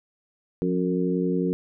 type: harmonic tone with a mistuned harmonic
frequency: 91.3 Hz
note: F#2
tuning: 23 cents flat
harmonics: 2 / 3 / 4 / 5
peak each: -25 / -27 / -28 / -29 dBFS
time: 0.62-1.53 s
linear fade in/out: 0 ms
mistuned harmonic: 2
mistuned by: -50 cents
effects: none

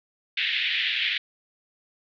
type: band-pass noise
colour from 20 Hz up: white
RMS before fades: -26 dBFS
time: 0.37-1.18 s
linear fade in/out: 5 ms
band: 1800 to 3600 Hz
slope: 48 dB/octave
effects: none

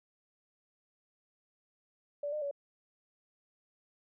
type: tone with pitch steps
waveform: sine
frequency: 579 / 605 / 567 Hz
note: D5 / D#5 / C#5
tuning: -25 / -49 / +39 cents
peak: -33 dBFS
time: 2.23-2.512 s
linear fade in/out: 5 ms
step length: 94 ms
effects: none

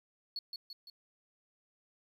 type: tone with echo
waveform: triangle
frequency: 4382 Hz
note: C#8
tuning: 21 cents flat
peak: -33 dBFS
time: 0.36-0.39 s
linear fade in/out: 2 ms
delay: 170 ms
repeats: 3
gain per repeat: -5 dB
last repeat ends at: 0.9 s
effects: tanh soft clip ceiling -33 dBFS + 12-bit

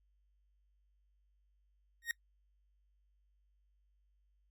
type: tone with exponential growth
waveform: 40% pulse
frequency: 1864.7 Hz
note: A#6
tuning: in tune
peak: -29 dBFS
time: 2.02-2.11 s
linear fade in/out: 1 ms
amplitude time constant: 19 ms
effects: noise-tail reverb RT60 0.1 s tail -23 dB re dry + added 50 Hz sine -70 dBFS peak until 4.5 s

